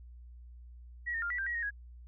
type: tone with pitch steps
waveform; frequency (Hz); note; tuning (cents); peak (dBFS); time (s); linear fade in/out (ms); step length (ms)
sine; 1916 / 1828 / 1400 / 1954 / 1580 / 1909 / 1862 / 1657; A#6 / A#6 / F6 / B6 / G6 / A#6 / A#6 / G#6; +47 / -34 / +4 / -19 / +13 / +41 / -2 / -4; -32; 1.06-1.708; 20; 81
effects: added 60 Hz sine -48 dBFS peak until 2.07 s